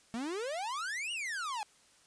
45% pulse exponential two-way sweep, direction up then down, 220 to 2960 to 809 Hz, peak -35 dBFS, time 0.14-1.63 s, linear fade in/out 0 ms, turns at 1.12 s, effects white hiss -64 dBFS RMS until 2.06 s + resampled to 22050 Hz

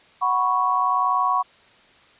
sine chord, F# suspended fourth, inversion none, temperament equal, 740 / 987.8 / 1108.7 Hz, F#5 / B5 / C#6, 0 / 0 / 0 cents, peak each -25 / -23 / -20 dBFS, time 0.21-1.43 s, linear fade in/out 20 ms, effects white hiss -53 dBFS RMS until 2.19 s + resampled to 8000 Hz

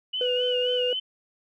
sine tone with vibrato, 2931 Hz, F#7, 17 cents flat, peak -26 dBFS, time 0.13-1 s, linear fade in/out 10 ms, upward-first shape sine, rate 3.8 Hz, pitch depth 76 cents each way
triangle tone, 496.5 Hz, B4, 9 cents sharp, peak -22 dBFS, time 0.21-0.93 s, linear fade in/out 2 ms
effects none

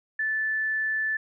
sine tone, 1751 Hz, A6, 9 cents flat, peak -24 dBFS, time 0.19-1.17 s, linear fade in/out 5 ms, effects none

